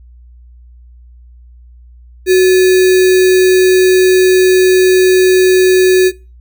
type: tone with sample-and-hold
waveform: sine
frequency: 370.2 Hz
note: F#4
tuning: 1 cent sharp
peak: -4 dBFS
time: 2.26-6.12 s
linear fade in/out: 50 ms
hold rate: 2100 Hz
effects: noise-tail reverb RT60 0.3 s tail -22 dB re dry + added 60 Hz sine -36 dBFS peak until 6.4 s